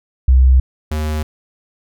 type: tone pair in turn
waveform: sine / square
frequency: 64.5 / 76.87 Hz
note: C2 / D#2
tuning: -24 / -20 cents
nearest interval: minor third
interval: 304 cents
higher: second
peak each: -6 / -18 dBFS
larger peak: first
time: 0.28-0.6 / 0.91-1.23 s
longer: neither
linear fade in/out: 5 ms
effects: none